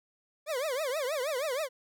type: tone with vibrato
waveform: 40% pulse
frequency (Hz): 562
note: C#5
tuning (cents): +24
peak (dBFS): -29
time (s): 0.46-1.69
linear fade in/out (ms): 50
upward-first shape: triangle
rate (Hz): 6.3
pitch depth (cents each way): 280
effects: none